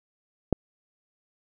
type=click; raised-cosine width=2 ms; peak=-7 dBFS; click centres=0.527 s; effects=none